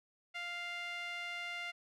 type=tone with band-pass filter; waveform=sawtooth; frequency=698.5 Hz; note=F5; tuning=in tune; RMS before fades=-42 dBFS; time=0.34-1.72 s; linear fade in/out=20 ms; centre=2300 Hz; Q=2.6; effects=none